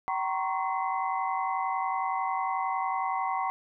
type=tone cluster; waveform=sine; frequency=765 / 939 / 1058 / 1109 / 2041 Hz; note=G5 / A#5 / C6 / C#6 / C7; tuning=-42 / +12 / +19 / 0 / -44 cents; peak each=-31 / -32 / -37 / -33 / -40 dBFS; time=0.08-3.5 s; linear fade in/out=0 ms; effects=none